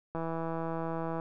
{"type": "click train", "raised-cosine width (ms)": 1, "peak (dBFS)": -22, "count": 173, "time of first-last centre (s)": [0.15, 1.199], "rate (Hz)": 164, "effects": []}